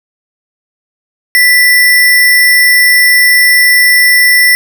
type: tone with sample-and-hold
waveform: sine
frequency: 1975.5 Hz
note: B6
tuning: in tune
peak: -3 dBFS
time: 1.35-4.55 s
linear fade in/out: 0 ms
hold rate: 7350 Hz
effects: none